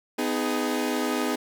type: chord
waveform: sawtooth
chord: G# minor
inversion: first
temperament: equal with one note detuned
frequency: 251.3 / 311.1 / 415.3 Hz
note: B3 / D#4 / G#4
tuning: +30 / 0 / 0 cents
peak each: -24 / -25 / -26 dBFS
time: 0.18-1.36 s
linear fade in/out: 10 ms
effects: none